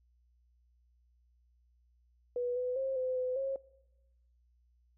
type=tone with pitch steps; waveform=sine; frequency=489.3 / 500 / 533 / 512 / 507 / 540 Hz; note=B4 / B4 / C5 / C5 / B4 / C#5; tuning=-16 / +21 / +32 / -38 / +45 / -45 cents; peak=-31 dBFS; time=2.36-3.56 s; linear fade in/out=2 ms; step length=200 ms; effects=noise-tail reverb RT60 1.0 s tail -23 dB re dry + added 60 Hz sine -66 dBFS peak until 4.97 s